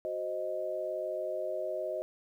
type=chord; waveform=sine; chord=C diminished; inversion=second; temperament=equal; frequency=370 / 523.3 / 622.3 Hz; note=Gb4 / C5 / Eb5; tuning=0 / 0 / 0 cents; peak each=-40 / -38 / -34 dBFS; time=0.05-2.02 s; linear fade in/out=0 ms; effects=11-bit